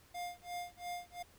square tone with tremolo, 706 Hz, F5, 19 cents sharp, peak -39 dBFS, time 0.14-1.23 s, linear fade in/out 10 ms, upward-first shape sine, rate 2.9 Hz, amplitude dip 100%, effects added 84 Hz sine -70 dBFS peak until 1.38 s + pink hiss -64 dBFS RMS until 1.38 s

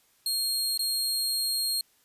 sawtooth tone with dropouts, 4244 Hz, C8, 24 cents sharp, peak -23 dBFS, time 0.26-1.81 s, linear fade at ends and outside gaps 2 ms, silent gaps 0.776-0.792 s, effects white hiss -65 dBFS RMS until 2.04 s + resampled to 32000 Hz

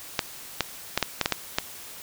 clicks, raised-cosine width 0.2 ms, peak -4 dBFS, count 8, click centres 0.192 / 0.607 / 0.976 / 1.027 / 1.213 / 1.259 / 1.323 / 1.585 s, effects white hiss -42 dBFS RMS until 2.02 s

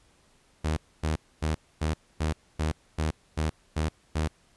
sawtooth tone bursts, 78 Hz, D#2, 5 cents sharp, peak -21 dBFS, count 10, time 0.64-4.28 s, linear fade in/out 10 ms, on 130 ms, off 260 ms, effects pink hiss -63 dBFS RMS until 4.56 s + resampled to 24000 Hz

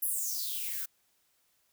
violet noise with high-pass filter sweep, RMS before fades -34 dBFS, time 0.02-0.86 s, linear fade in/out 10 ms, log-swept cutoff 12000 to 1400 Hz, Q 6.1, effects white hiss -72 dBFS RMS until 1.72 s

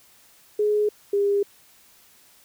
sine tone pair in turn, 419.5 / 403.3 Hz, G#4 / G4, +17 / +49 cents, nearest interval minor second, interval 68 cents, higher first, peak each -18 dBFS, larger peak neither, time 0.59-0.89 / 1.13-1.43 s, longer neither, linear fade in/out 5 ms, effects white hiss -55 dBFS RMS until 2.44 s

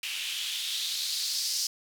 blue noise with band-pass filter sweep, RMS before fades -32 dBFS, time 0.03-1.67 s, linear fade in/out 2 ms, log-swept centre 2700 to 5200 Hz, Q 3.4, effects none

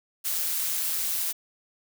blue noise with amplitude modulation, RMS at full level -26 dBFS, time 0.24-1.33 s, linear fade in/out 20 ms, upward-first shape sine, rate 166 Hz, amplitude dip 45%, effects none

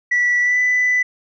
sine tone with pitch glide, 1955 to 1992.6 Hz, B6 to B6, -18 to +15 cents, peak -12 dBFS, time 0.11-1.03 s, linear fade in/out 10 ms, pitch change +33 cents, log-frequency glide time 0.41-0.59 s, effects tanh soft clip ceiling -11 dBFS

